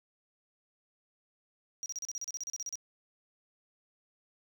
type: tone bursts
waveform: triangle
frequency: 5740 Hz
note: F8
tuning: 47 cents sharp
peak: -34 dBFS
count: 15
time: 1.83-2.755 s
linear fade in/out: 0 ms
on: 29 ms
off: 35 ms
effects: none